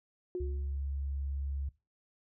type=tone with exponential decay; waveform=sine; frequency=361 Hz; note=F#4; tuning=43 cents flat; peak=-31 dBFS; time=0.35-0.78 s; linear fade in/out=1 ms; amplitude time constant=93 ms
type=tone; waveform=sine; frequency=69.3 Hz; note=C#2; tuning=in tune; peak=-33 dBFS; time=0.4-1.69 s; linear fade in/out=5 ms
effects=noise-tail reverb RT60 0.3 s tail -21 dB re dry

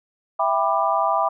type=chord; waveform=sine; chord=E minor seventh; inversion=none; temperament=just; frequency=659.3 / 791.1 / 988.9 / 1186.7 Hz; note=E5 / G5 / B5 / D6; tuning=0 / +16 / +2 / +18 cents; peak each=-23 dBFS; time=0.39-1.29 s; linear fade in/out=10 ms; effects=none

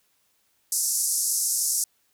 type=band-pass noise; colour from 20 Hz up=white; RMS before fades=-25 dBFS; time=0.72-1.84 s; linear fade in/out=2 ms; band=5300 to 12000 Hz; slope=48 dB/octave; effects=white hiss -68 dBFS RMS until 2.13 s

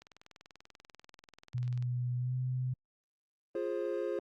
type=click train; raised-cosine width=0.2 ms; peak=-36 dBFS; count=38; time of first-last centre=0.02-1.825 s; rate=20.5 Hz
type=tone with pitch glide; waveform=sine; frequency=123.47 to 127.53 Hz; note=B2 to C3; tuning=0 to -44 cents; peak=-31 dBFS; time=1.54-2.74 s; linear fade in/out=10 ms; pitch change=+56 cents; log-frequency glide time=2.17-2.35 s
type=chord; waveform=triangle; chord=F minor; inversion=none; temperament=equal with one note detuned; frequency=349.2 / 415.3 / 530.9 Hz; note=F4 / Ab4 / C5; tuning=0 / 0 / +25 cents; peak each=-35 dBFS; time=3.55-4.19 s; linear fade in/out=2 ms
effects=Opus 48 kbps

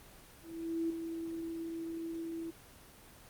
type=tone with ADSR envelope; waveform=sine; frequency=330 Hz; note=E4; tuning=2 cents sharp; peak=-30 dBFS; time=0.41-2.51 s; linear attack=490 ms; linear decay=5 ms; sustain=-7 dB; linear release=11 ms; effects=pink hiss -56 dBFS RMS until 3.29 s + Opus 24 kbps

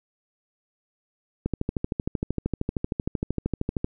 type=click train; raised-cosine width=3 ms; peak=-12 dBFS; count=32; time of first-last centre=1.46-3.845 s; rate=13 Hz; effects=none

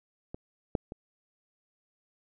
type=clicks; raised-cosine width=2 ms; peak=-25 / -13 / -26 dBFS; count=3; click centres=0.345 / 0.752 / 0.921 s; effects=none

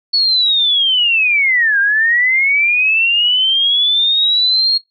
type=linear two-way sweep; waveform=sine; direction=down then up; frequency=4435 to 1582 to 4292 Hz; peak=-10 dBFS; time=0.13-4.78 s; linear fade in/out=10 ms; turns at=1.79 s; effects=noise-tail reverb RT60 0.2 s tail -24 dB re dry

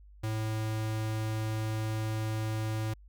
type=tone; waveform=square; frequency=109.4 Hz; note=A2; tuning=9 cents flat; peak=-31 dBFS; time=0.23-2.94 s; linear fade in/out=10 ms; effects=added 50 Hz sine -51 dBFS peak until 3.08 s

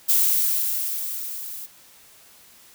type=noise with level ramp; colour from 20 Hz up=violet; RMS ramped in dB=-17 to -36 dBFS; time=0.08-1.67 s; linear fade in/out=20 ms; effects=white hiss -51 dBFS RMS until 2.74 s

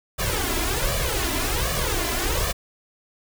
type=noise with flanger; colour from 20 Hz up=pink; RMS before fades=-24 dBFS; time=0.18-2.53 s; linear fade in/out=20 ms; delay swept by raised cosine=1.7 to 3 ms; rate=1.3 Hz; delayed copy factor=+0.85; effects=none

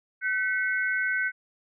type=tone cluster; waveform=sine; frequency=1519 / 1959 / 2180 Hz; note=F#6 / B6 / C#7; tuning=+45 / -15 / -29 cents; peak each=-25 / -34 / -32 dBFS; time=0.21-1.32 s; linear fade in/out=50 ms; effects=none

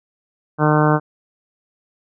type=harmonic tone; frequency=151.8 Hz; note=D#3; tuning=42 cents flat; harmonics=1 / 2 / 3 / 4 / 5 / 6 / 7 / 8 / 9 / 10; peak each=-16 / -19 / -21 / -22 / -23 / -24 / -24 / -25 / -26 / -26 dBFS; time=0.58-1 s; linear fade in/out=50 ms; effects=none

